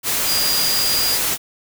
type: tone in noise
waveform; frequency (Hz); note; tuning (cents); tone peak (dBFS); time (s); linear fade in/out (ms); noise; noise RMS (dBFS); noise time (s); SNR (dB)
sine; 4845; D#8; -47; -19; 0.25-1.19; 50; white; -20; 0.03-1.38; -2
effects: none